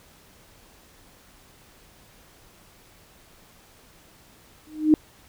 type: tone with exponential growth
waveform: sine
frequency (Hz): 308.1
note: D#4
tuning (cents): -17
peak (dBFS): -9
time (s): 4.67-4.94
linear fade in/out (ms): 1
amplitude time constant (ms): 58
effects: pink hiss -54 dBFS RMS until 5.28 s